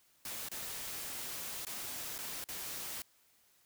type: noise with dropouts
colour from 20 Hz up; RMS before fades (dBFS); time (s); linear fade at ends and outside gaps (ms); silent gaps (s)
white; -42; 0.25-3.02; 2; 0.487-0.515 / 1.65-1.667 / 2.181-2.187 / 2.441-2.487
effects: white hiss -69 dBFS RMS until 3.65 s